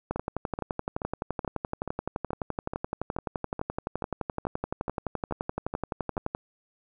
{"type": "two click trains", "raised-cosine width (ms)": 1, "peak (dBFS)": [-15, -18], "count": [74, 15], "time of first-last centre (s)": [[0.11, 6.349], [0.16, 6.169]], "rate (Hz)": [11.7, 2.33], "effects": []}